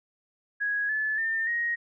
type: tone with pitch steps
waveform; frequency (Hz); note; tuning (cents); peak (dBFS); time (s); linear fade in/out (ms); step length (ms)
sine; 1661.2 / 1730.7 / 1803.2 / 1878.7; G#6 / A6 / A6 / A#6; 0 / -29 / +42 / +13; -25; 0.6-1.76; 20; 290
effects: none